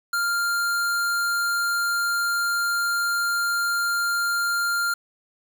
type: tone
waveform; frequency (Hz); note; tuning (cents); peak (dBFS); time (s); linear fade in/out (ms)
square; 1396.9; F6; 0; -22; 0.13-4.94; 5
effects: 8-bit